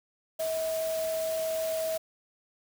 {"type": "tone in noise", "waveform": "sine", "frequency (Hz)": 643, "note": "E5", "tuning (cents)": -43, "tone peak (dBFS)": -28, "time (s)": [0.39, 1.98], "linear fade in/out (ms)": 10, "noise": "white", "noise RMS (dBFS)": -40, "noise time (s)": [0.39, 1.98], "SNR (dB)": 9, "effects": []}